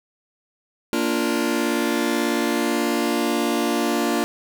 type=chord; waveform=sawtooth; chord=Bb major; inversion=none; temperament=just; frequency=233.1 / 291.4 / 349.6 Hz; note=Bb3 / D4 / F4; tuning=0 / -13 / +2 cents; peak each=-20 dBFS; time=0.93-4.24 s; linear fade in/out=0 ms; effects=none